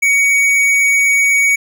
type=tone with tanh clipping; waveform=sine; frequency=2246 Hz; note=C#7; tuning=22 cents sharp; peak=-11 dBFS; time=0.02-1.56 s; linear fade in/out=10 ms; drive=13 dB; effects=none